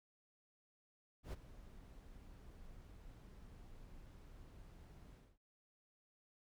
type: noise with ADSR envelope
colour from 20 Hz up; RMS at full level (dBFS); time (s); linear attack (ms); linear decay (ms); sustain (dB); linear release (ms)
brown; -42; 1.23-5.38; 99; 21; -15; 230
effects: none